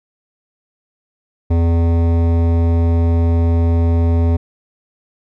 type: tone with hard clipping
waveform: sine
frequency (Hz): 83.9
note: E2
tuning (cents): +31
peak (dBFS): -13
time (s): 1.5-4.37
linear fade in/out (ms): 10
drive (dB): 15
effects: none